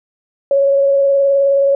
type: tone with vibrato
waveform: sine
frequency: 554.4 Hz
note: C#5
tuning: in tune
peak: -9 dBFS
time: 0.51-1.75 s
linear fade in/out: 2 ms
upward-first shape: triangle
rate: 19 Hz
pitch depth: 21 cents each way
effects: none